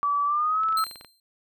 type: tone with pitch glide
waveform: sine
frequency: 1151 to 1307 Hz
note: D6 to E6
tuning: -35 to -15 cents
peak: -21 dBFS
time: 0.03-0.84 s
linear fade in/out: 0 ms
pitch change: +220 cents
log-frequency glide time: 0.25-0.64 s
type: clicks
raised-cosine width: 0.3 ms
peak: -28 dBFS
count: 9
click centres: 0.635 / 0.687 / 0.725 / 0.787 / 0.867 / 0.912 / 0.958 / 1.011 / 1.047 s
type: tone with exponential decay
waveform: sawtooth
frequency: 4149 Hz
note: C8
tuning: 15 cents flat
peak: -24 dBFS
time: 0.77-1.2 s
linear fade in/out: 2 ms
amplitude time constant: 93 ms
effects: none